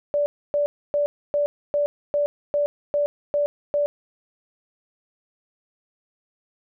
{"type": "tone bursts", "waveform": "sine", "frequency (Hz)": 582, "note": "D5", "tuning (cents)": -16, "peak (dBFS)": -18, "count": 10, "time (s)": [0.14, 3.86], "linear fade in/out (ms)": 0, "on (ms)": 120, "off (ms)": 280, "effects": []}